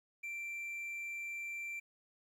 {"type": "tone", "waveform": "triangle", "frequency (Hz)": 2352, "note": "D7", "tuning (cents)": 2, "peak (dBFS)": -38, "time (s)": [0.23, 1.8], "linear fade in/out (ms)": 10, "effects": ["12-bit"]}